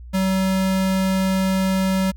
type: tone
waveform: square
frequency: 189.8 Hz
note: F#3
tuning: 44 cents sharp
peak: -18 dBFS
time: 0.13-2.12 s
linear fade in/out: 20 ms
effects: added 60 Hz sine -35 dBFS peak until 2.16 s